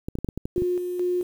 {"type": "clicks", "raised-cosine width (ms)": 3, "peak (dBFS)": -16, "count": 9, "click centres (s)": [0.085, 0.154, 0.187, 0.246, 0.288, 0.376, 0.455, 0.58, 0.621]}
{"type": "tone with tremolo", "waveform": "sine", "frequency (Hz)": 358.2, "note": "F4", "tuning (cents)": 44, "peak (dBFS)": -21, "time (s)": [0.56, 1.23], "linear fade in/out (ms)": 2, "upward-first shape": "square", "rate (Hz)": 2.3, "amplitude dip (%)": 45}
{"effects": ["8-bit"]}